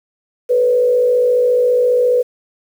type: tone with frequency modulation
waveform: sine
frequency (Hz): 493.9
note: B4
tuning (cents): 0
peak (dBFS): -10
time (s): 0.49-2.23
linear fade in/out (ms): 20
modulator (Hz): 54.6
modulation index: 0.5
effects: 7-bit